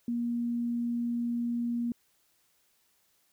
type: tone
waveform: sine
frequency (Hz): 237.3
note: A#3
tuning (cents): +31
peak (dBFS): -28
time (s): 0.08-1.92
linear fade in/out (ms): 2
effects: white hiss -70 dBFS RMS until 3.32 s